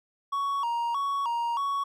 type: tone with vibrato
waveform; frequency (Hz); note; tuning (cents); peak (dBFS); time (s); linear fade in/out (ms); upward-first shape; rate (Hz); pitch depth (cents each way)
triangle; 1024; C6; -38; -24; 0.32-1.84; 10; square; 1.6; 150
effects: none

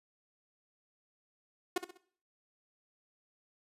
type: tone with echo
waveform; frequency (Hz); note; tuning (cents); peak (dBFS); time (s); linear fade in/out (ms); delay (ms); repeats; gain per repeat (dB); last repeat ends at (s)
sawtooth; 361.5; F#4; -40; -24; 1.76-1.78; 5; 65; 3; -9; 1.975
effects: noise-tail reverb RT60 0.5 s tail -17 dB re dry + resampled to 32000 Hz

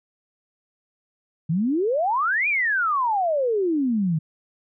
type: exponential two-way sweep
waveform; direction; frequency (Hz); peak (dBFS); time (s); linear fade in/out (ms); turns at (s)
sine; up then down; 150.3 to 2478 to 150.3; -19; 1.49-4.19; 10; 2.48
effects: none

